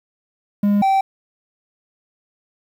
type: tone pair in turn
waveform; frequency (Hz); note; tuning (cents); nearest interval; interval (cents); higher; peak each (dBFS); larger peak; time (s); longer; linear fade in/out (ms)
triangle; 204 / 775.6; G#3 / G5; -31 / -19; octave + major seventh; 2312; second; -11; neither; 0.63-0.82 / 0.82-1.01; neither; 5
effects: 8-bit